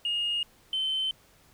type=tone pair in turn; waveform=sine; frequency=2851 / 3076 Hz; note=F7 / G7; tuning=+35 / -33 cents; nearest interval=minor second; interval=132 cents; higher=second; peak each=-25 dBFS; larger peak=neither; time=0.05-0.43 / 0.73-1.11 s; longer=neither; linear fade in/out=2 ms; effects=tanh soft clip ceiling -22 dBFS + pink hiss -60 dBFS RMS until 1.53 s